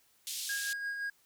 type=band-pass noise; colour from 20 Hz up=pink; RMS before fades=-39 dBFS; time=0.27-0.73 s; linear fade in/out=0 ms; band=3400 to 13000 Hz; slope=24 dB/octave
type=tone with tremolo; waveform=triangle; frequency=1635 Hz; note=G#6; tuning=28 cents flat; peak=-31 dBFS; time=0.49-1.1 s; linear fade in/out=5 ms; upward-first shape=sine; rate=5.8 Hz; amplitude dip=40%
effects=white hiss -68 dBFS RMS until 1.25 s